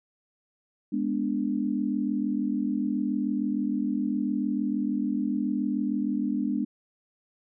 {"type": "chord", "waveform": "sine", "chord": "G# diminished", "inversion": "none", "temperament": "equal", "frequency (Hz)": [207.7, 246.9, 293.7], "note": ["G#3", "B3", "D4"], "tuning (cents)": [0, 0, 0], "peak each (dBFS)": -29, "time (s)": [0.92, 6.65], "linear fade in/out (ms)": 10, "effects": []}